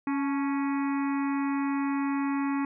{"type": "harmonic tone with a mistuned harmonic", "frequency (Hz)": 277.2, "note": "C#4", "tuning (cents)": 0, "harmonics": [1, 3, 4, 5, 6, 7, 8, 9], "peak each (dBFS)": [-26, -37, -37, -44, -46, -43, -47, -46], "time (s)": [0.07, 2.65], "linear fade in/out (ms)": 2, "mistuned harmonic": 3, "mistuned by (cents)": 56, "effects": []}